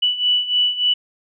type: beating tone pair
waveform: sine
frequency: 2960 / 2963.4 Hz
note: F#7 / F#7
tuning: 0 / +2 cents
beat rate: 3.4 Hz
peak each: -21 / -17 dBFS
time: 0.02-0.94 s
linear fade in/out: 10 ms
effects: none